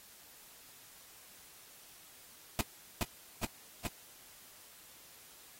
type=noise with echo; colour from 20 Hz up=pink; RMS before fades=-30 dBFS; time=2.59-2.61 s; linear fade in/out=0 ms; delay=420 ms; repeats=3; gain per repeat=-2 dB; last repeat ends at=3.87 s; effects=white hiss -57 dBFS RMS until 5.59 s + AAC 48 kbps